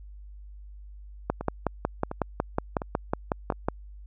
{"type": "two click trains", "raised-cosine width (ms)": 1, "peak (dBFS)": [-18, -10], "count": [4, 14], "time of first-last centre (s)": [[1.41, 3.523], [1.3, 3.685]], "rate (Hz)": [1.42, 5.45], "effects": ["added 50 Hz sine -42 dBFS peak until 4.06 s"]}